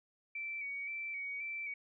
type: tone with vibrato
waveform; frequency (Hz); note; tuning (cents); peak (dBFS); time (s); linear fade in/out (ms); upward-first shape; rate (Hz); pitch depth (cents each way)
sine; 2291; D7; -44; -38; 0.35-1.74; 5; square; 1.9; 32
effects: none